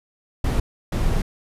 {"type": "noise bursts at uneven times", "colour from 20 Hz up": "brown", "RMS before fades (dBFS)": -20, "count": 2, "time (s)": [[0.44, 0.6], [0.92, 1.22]], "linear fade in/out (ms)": 5, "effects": ["resampled to 32000 Hz"]}